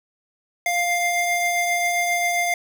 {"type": "tone pair together", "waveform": "square", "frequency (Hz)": [698.5, 2103], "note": ["F5", "C7"], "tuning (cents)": [0, 8], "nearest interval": "octave + perfect fifth", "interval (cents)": 1908, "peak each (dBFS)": -23, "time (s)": [0.66, 2.54], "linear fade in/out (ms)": 2, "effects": []}